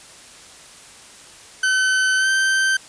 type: tone with pitch glide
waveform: 40% pulse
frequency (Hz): 1524 to 1555.1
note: G6 to G6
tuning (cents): -49 to -14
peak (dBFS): -15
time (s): 1.63-2.77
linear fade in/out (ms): 5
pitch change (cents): +35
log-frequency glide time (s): 2.17-2.29
effects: white hiss -43 dBFS RMS until 2.88 s + resampled to 22050 Hz